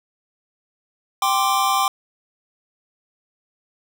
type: chord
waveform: square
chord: G suspended fourth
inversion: none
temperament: just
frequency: 784 / 1045.3 / 1176 Hz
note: G5 / C6 / D6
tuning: 0 / -2 / +2 cents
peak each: -22 dBFS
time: 1.22-1.88 s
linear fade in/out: 2 ms
effects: none